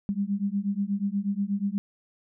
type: beating tone pair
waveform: sine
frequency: 196.3 / 204.6 Hz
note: G3 / G#3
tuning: +3 / -26 cents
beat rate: 8.3 Hz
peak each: -28 dBFS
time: 0.09-1.78 s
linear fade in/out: 0 ms
effects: none